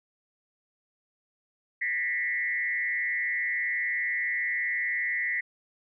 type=tone with frequency modulation; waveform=sine; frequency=1975.5 Hz; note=B6; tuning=in tune; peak=-26 dBFS; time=1.81-5.41 s; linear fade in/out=10 ms; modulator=146 Hz; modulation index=0.96; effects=none